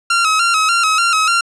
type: tone with vibrato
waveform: sawtooth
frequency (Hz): 1328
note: E6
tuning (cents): +12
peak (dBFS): -8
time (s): 0.1-1.41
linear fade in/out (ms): 5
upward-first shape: square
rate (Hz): 3.4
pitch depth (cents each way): 66
effects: resampled to 22050 Hz + 8-bit